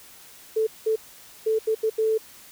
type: tone bursts at uneven times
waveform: sine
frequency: 440 Hz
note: A4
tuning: in tune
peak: -19 dBFS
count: 6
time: 0.56-0.67 / 0.86-0.96 / 1.46-1.59 / 1.67-1.75 / 1.83-1.9 / 1.98-2.18 s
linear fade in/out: 10 ms
effects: white hiss -48 dBFS RMS until 2.51 s